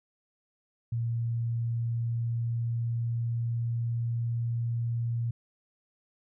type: tone with pitch glide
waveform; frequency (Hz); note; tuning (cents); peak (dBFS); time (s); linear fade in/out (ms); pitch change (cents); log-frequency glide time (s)
sine; 116.54 to 117.28; A#2 to A#2; 0 to +11; -27; 0.92-5.31; 5; +11; 1.15-4.52
effects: none

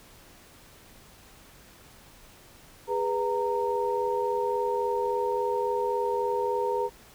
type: tone cluster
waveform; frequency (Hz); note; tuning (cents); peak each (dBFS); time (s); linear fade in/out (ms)
sine; 408.6 / 492.2 / 923; G#4 / B4 / A#5; -28 / -6 / -17; -29; 2.87-6.9; 50
effects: pink hiss -53 dBFS RMS until 7.14 s

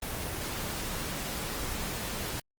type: noise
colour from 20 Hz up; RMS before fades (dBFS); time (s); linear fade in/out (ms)
pink; -35; 0.02-2.4; 5
effects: Opus 24 kbps

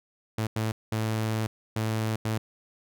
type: tone bursts at uneven times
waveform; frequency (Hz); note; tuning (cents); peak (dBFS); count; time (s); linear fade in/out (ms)
sawtooth; 110.1; A2; +2; -22; 5; 0.38-0.47 / 0.56-0.72 / 0.92-1.47 / 1.76-2.16 / 2.25-2.38; 5
effects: none

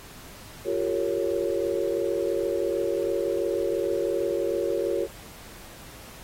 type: chord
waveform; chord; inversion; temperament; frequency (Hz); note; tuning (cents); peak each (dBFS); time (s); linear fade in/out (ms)
sine; G half-diminished seventh; third; equal with one note detuned; 349.2 / 392 / 458.2 / 554.4; F4 / G4 / Bb4 / Db5; 0 / 0 / -30 / 0; -29; 0.64-5.08; 50
effects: pink hiss -46 dBFS RMS until 6.23 s + AAC 48 kbps

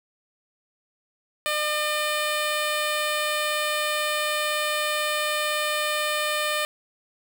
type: tone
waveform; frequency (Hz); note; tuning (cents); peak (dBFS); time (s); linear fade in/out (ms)
10% pulse; 603; D5; +46; -15; 1.46-6.65; 0
effects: none

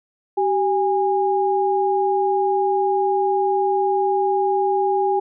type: tone pair together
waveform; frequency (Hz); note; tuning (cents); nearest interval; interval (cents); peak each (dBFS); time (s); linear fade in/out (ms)
sine; 386 / 818; G4 / G#5; -27 / -26; octave + minor second; 1301; -19; 0.37-5.2; 10
effects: none

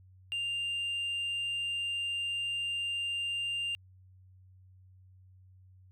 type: tone with tanh clipping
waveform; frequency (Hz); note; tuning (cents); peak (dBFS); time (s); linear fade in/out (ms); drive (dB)
sine; 2794; F7; 0; -32; 0.32-3.75; 0; 2
effects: added 93 Hz sine -55 dBFS peak until 5.91 s

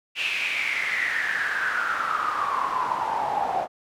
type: noise with band-pass filter sweep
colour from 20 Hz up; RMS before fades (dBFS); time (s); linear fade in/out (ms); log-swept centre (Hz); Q
pink; -26; 0.15-3.68; 50; 2700 to 730; 9
effects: none

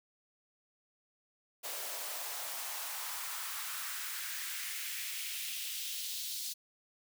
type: noise with high-pass filter sweep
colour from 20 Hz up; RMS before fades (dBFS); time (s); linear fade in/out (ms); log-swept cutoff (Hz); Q
white; -40; 1.63-6.54; 20; 510 to 4200; 2
effects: none

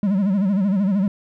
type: tone with vibrato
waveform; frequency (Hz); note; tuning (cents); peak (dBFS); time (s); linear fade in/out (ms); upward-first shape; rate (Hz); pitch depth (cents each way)
triangle; 196; G3; 0; -14; 0.03-1.08; 2; sine; 13; 120
effects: none

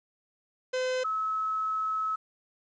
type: tone pair in turn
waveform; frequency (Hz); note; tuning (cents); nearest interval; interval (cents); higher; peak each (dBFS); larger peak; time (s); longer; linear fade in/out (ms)
45% pulse / sine; 511 / 1292.5; C5 / E6; -41 / -34; octave + major third; 1607; second; -27; neither; 0.73-1.04 / 1.04-2.16; second; 10
effects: resampled to 16000 Hz + 10-bit

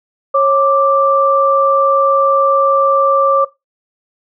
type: tone pair together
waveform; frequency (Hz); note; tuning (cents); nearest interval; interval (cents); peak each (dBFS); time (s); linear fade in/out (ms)
sine; 547.7 / 1174.7; C#5 / D6; -21 / 0; octave + minor second; 1321; -11; 0.34-3.45; 10
effects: noise-tail reverb RT60 0.2 s tail -19 dB re dry

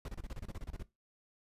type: noise bursts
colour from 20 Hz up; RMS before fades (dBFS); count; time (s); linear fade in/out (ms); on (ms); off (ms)
brown; -41; 13; 0.05-0.827; 2; 33; 29
effects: noise-tail reverb RT60 0.2 s tail -17 dB re dry + resampled to 32000 Hz

